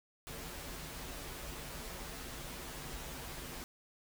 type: noise with comb filter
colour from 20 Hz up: pink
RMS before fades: -45 dBFS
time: 0.27-3.64 s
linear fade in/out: 0 ms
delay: 9.8 ms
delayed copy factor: -0.6
effects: none